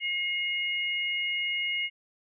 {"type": "tone pair together", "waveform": "sine", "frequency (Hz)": [2149, 2869], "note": ["C7", "F7"], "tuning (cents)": [46, 46], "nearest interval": "perfect fourth", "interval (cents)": 500, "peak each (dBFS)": [-29, -31], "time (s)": [0, 1.9], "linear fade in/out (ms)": 50, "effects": []}